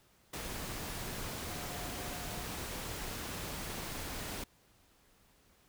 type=tone in noise; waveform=sine; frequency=717 Hz; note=F5; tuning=45 cents sharp; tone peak=-50 dBFS; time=1.46-2.43 s; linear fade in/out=5 ms; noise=pink; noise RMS=-41 dBFS; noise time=0.33-4.44 s; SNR=-12 dB; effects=pink hiss -67 dBFS RMS until 5.68 s